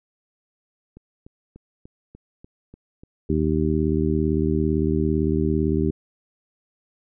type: click train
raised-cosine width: 3 ms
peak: -30 dBFS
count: 12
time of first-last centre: 0.97-4.215 s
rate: 3.39 Hz
type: harmonic tone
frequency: 77.78 Hz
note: D#2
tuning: in tune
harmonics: 1 / 2 / 3 / 4 / 5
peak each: -25 / -25 / -25 / -25 / -25 dBFS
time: 3.29-5.91 s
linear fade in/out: 10 ms
effects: none